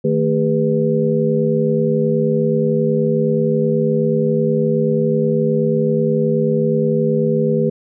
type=tone cluster; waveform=sine; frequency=155.1 / 223.2 / 403.1 / 493.8 Hz; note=D#3 / A3 / G4 / B4; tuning=-5 / +25 / +48 / 0 cents; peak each=-19 dBFS; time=0.04-7.7 s; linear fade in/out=10 ms; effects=none